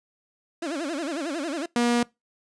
30% pulse tone with vibrato, 306.3 Hz, D#4, 27 cents flat, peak -25 dBFS, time 0.62-1.66 s, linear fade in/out 5 ms, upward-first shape sine, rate 11 Hz, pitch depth 220 cents each way
sawtooth tone, 239.2 Hz, A#3, 45 cents sharp, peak -16 dBFS, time 1.76-2.03 s, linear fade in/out 2 ms
effects noise-tail reverb RT60 0.2 s tail -23 dB re dry + resampled to 22050 Hz

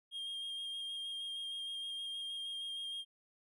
triangle tone with vibrato, 3226 Hz, G7, 49 cents sharp, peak -38 dBFS, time 0.11-3.05 s, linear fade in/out 50 ms, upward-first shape square, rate 6.4 Hz, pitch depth 11 cents each way, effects none

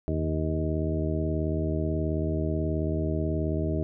harmonic tone with a mistuned harmonic, 78.5 Hz, D#2, 16 cents sharp, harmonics 1 / 2 / 3 / 4 / 5 / 6 / 8, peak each -29 / -31 / -36 / -32 / -34 / -42 / -35 dBFS, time 0.08-3.83 s, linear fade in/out 0 ms, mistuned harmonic 1, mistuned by +63 cents, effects none

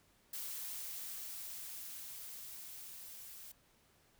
blue noise with level ramp, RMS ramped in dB -43 to -52 dBFS, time 0.33-3.52 s, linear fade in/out 5 ms, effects pink hiss -70 dBFS RMS until 4.19 s

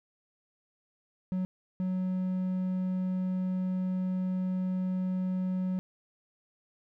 triangle tone bursts at uneven times, 185 Hz, F#3, in tune, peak -26 dBFS, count 2, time 1.32-1.45 / 1.8-5.79 s, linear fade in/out 0 ms, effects none

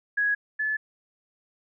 sine tone pair in turn, 1665 / 1727.6 Hz, G#6 / A6, +4 / -32 cents, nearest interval minor second, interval 64 cents, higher second, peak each -21 / -24 dBFS, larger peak first, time 0.17-0.35 / 0.59-0.77 s, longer neither, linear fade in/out 10 ms, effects none

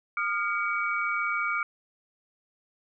sine tone cluster, 1217 / 1403 / 2264 Hz, D#6 / F6 / C#7, -39 / +8 / +36 cents, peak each -30 dBFS, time 0.17-1.63 s, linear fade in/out 2 ms, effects none

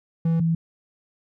triangle / sine tone pair in turn, 164.81 / 164.81 Hz, E3 / E3, 0 / 0 cents, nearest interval unison, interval 0 cents, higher neither, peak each -16 / -18 dBFS, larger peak first, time 0.25-0.4 / 0.4-0.55 s, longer neither, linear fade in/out 5 ms, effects none

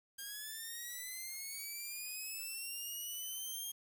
5% pulse linear sweep, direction up, 1600 to 3234 Hz, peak -33 dBFS, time 0.18-3.72 s, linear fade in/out 10 ms, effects 10-bit

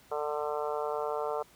harmonic tone, 149.1 Hz, D3, 27 cents sharp, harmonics 3 / 4 / 5 / 6 / 7 / 8 / 9, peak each -34 / -36 / -38 / -40 / -41 / -42 / -43 dBFS, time 0.11-1.43 s, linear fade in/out 10 ms, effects pink hiss -59 dBFS RMS until 1.55 s + high-pass 60 Hz 12 dB/octave

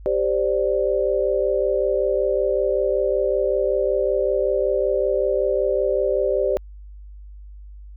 sine chord, G suspended fourth, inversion none, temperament just, 392 / 522.7 / 588 Hz, G4 / C5 / D5, 0 / -2 / +2 cents, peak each -22 dBFS, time 0.06-6.57 s, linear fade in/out 0 ms, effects added 50 Hz sine -37 dBFS peak until 7.96 s

